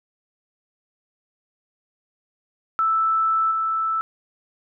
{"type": "tone with level steps", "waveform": "sine", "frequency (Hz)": 1318.5, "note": "E6", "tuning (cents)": 0, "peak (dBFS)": [-17, -20], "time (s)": [2.79, 4.01], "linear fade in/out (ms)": 0, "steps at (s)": 3.51, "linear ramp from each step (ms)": 5, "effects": []}